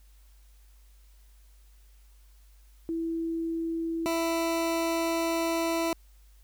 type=tone pair in turn; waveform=sine / 20% pulse; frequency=329.6 / 331.5 Hz; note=E4 / E4; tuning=0 / +10 cents; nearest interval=unison; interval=10 cents; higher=second; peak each=-28 / -21 dBFS; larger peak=second; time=2.89-4.06 / 4.06-5.93 s; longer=second; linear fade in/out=0 ms; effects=added 50 Hz sine -53 dBFS peak until 6.43 s + white hiss -66 dBFS RMS until 6.43 s